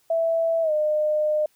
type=tone with pitch glide; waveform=sine; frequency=659.3 to 608.1 Hz; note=E5 to D#5; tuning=0 to -40 cents; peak=-19 dBFS; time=0.1-1.46 s; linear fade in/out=5 ms; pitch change=-140 cents; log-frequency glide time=0.62-0.72 s; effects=white hiss -64 dBFS RMS until 1.55 s